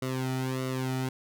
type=tone with flanger; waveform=sawtooth; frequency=130 Hz; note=C3; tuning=11 cents flat; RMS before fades=-31 dBFS; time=0.02-1.09 s; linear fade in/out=5 ms; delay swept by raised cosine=1.2 to 1.86 ms; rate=1.6 Hz; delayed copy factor=-0.85; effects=none